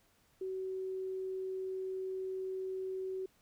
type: tone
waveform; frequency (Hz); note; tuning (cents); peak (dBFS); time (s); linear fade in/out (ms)
sine; 377.5; F#4; +35; -36; 0.41-3.26; 5
effects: pink hiss -70 dBFS RMS until 3.41 s